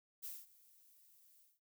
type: noise with ADSR envelope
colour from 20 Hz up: violet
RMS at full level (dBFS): -45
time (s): 0.22-1.6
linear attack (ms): 28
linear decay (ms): 210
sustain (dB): -22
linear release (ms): 200
effects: noise-tail reverb RT60 0.1 s tail -22 dB re dry